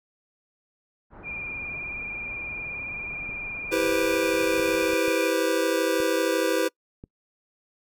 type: low-pass noise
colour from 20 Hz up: pink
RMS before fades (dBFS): -44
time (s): 1.1-4.96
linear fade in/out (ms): 50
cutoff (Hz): 1500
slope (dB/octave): 24
type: tone with vibrato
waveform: sine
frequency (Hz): 2407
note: D7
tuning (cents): +42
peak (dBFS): -31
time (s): 1.23-5.34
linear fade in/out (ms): 50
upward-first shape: sine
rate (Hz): 19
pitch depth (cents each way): 34
type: clicks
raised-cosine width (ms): 3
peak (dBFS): -28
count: 6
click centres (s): 3.292 / 4.597 / 4.933 / 5.081 / 6.002 / 7.039
type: chord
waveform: square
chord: C major seventh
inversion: first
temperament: just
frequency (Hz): 327 / 392.4 / 490.5 / 523.3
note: E4 / G4 / B4 / C5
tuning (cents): -14 / +2 / -12 / 0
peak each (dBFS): -28 / -29 / -27 / -29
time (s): 3.71-6.69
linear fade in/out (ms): 20
effects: noise-tail reverb RT60 0.1 s tail -25 dB re dry